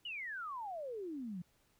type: exponential sweep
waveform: sine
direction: down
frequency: 2999 to 167.6 Hz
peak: -40 dBFS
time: 0.05-1.42 s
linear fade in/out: 5 ms
effects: pink hiss -73 dBFS RMS until 1.79 s